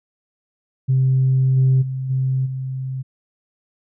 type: tone with level steps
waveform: sine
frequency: 131.4 Hz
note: C3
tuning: 8 cents sharp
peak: -12 / -10 / -22 / -16 / -23 dBFS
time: 0.88-3.03 s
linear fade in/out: 20 ms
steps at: 1.56 / 1.81 / 2.09 / 2.45 s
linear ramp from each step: 20 ms
effects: tanh soft clip ceiling -9 dBFS